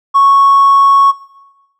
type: tone with hard clipping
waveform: sine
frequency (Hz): 1106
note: C#6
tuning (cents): -4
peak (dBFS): -5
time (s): 0.14-1.12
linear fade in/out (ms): 20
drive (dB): 1
effects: noise-tail reverb RT60 1.0 s tail -17 dB re dry